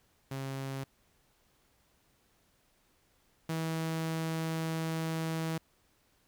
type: tone pair in turn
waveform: sawtooth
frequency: 135.2 / 161.76 Hz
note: C#3 / E3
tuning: -43 / -32 cents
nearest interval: minor third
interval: 311 cents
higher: second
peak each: -32 / -28 dBFS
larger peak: second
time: 0.31-0.84 / 3.49-5.58 s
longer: second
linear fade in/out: 5 ms
effects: pink hiss -70 dBFS RMS until 6.27 s